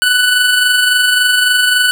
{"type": "tone with amplitude modulation", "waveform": "25% pulse", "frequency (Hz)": 1489, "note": "F#6", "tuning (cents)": 11, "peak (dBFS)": -4, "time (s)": [0.02, 1.91], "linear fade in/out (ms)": 0, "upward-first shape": "sine", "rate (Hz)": 23.6, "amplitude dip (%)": 35, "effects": []}